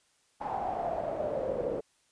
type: noise with band-pass filter sweep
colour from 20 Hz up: brown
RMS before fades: -33 dBFS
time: 0.4-1.81 s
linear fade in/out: 20 ms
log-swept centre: 840 to 480 Hz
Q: 7.8
effects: white hiss -69 dBFS RMS until 2.11 s + resampled to 22050 Hz